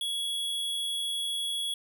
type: tone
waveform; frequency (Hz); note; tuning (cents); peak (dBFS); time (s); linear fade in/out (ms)
square; 3352; G#7; +15; -30; 0.01-1.74; 2
effects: none